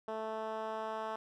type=tone with band-pass filter sweep; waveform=10% pulse; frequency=219.5 Hz; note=A3; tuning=4 cents flat; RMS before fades=-39 dBFS; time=0.08-1.16 s; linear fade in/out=2 ms; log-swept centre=590 to 890 Hz; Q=1.1; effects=none